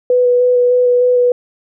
sine tone with vibrato, 493.9 Hz, B4, in tune, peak -8 dBFS, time 0.1-1.32 s, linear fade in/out 2 ms, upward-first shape square, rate 3.3 Hz, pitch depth 10 cents each way, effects none

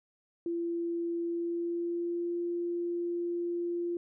sine tone with pitch glide, 340 to 345.9 Hz, F4 to F4, -46 to -17 cents, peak -30 dBFS, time 0.46-3.97 s, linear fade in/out 2 ms, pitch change +29 cents, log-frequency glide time 1.23-2.38 s, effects none

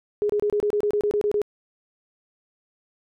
sine tone bursts, 415.3 Hz, G#4, in tune, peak -19 dBFS, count 12, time 0.22-1.417 s, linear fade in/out 0 ms, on 75 ms, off 27 ms, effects none

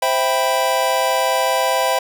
square chord, C major seventh, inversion none, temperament equal, 523.3 / 659.3 / 784 / 987.8 Hz, C5 / E5 / G5 / B5, 0 / 0 / 0 / 0 cents, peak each -22 dBFS, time 0.02-1.99 s, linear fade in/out 5 ms, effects none

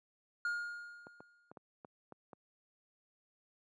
triangle tone with exponential decay, 1422 Hz, F6, 31 cents sharp, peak -30 dBFS, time 0.45-1.51 s, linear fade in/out 2 ms, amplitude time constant 230 ms
clicks, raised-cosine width 1 ms, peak -36 dBFS, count 7, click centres 1.069 / 1.205 / 1.515 / 1.572 / 1.848 / 2.123 / 2.332 s
effects high-pass 150 Hz 12 dB/octave + resampled to 22050 Hz

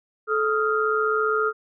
sine tone cluster, 434.4 / 1253 / 1388 Hz, A4 / D#6 / F6, -22 / +12 / -11 cents, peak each -23 / -25 / -24 dBFS, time 0.27-1.53 s, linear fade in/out 50 ms, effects none

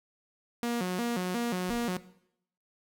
sawtooth tone with vibrato, 207.7 Hz, G#3, in tune, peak -25 dBFS, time 0.63-1.97 s, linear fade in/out 0 ms, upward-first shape square, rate 2.8 Hz, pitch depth 230 cents each way
brown noise with exponential decay, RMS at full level -42 dBFS, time 1.69-2.12 s, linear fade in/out 1 ms, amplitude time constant 93 ms
effects noise-tail reverb RT60 0.7 s tail -17 dB re dry

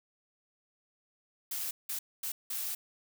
blue noise bursts at uneven times, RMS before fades -36 dBFS, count 4, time 1.51-1.71 / 1.89-1.99 / 2.23-2.32 / 2.5-2.75 s, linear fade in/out 5 ms, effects none

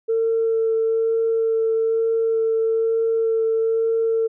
sine tone with vibrato, 450.7 Hz, A4, 42 cents sharp, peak -16 dBFS, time 0.08-4.28 s, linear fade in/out 20 ms, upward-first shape sine, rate 1.1 Hz, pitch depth 10 cents each way, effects tanh soft clip ceiling -12 dBFS

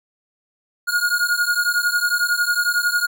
square beating tone pair, 1430 / 1441 Hz, F6 / F#6, +41 / -46 cents, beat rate 11 Hz, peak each -21 dBFS, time 0.87-3.07 s, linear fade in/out 20 ms, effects none

